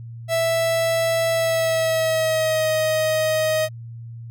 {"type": "tone with pitch glide", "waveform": "45% pulse", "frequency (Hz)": [659.3, 627.7], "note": ["E5", "D#5"], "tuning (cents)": [0, 15], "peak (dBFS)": -18, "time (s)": [0.28, 3.69], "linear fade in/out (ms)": 50, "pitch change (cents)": -85, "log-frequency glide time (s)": [1.32, 2.7], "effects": ["added 116 Hz sine -33 dBFS peak until 4.3 s"]}